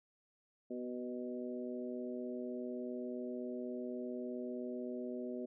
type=harmonic tone with a mistuned harmonic; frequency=123.47 Hz; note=B2; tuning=in tune; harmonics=2 / 3 / 4 / 5; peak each=-42 / -44 / -48 / -48 dBFS; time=0.7-5.46 s; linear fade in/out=10 ms; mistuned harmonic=3; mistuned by=+19 cents; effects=none